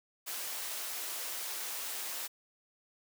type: high-pass noise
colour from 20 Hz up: white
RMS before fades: -39 dBFS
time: 0.26-2.28 s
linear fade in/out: 20 ms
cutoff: 430 Hz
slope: 12 dB/octave
effects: none